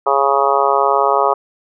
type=harmonic tone; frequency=138.59 Hz; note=C#3; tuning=in tune; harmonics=3 / 4 / 5 / 6 / 7 / 8 / 9; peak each=-19 / -19 / -19 / -19 / -19 / -19 / -19 dBFS; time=0.06-1.34 s; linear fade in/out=10 ms; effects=none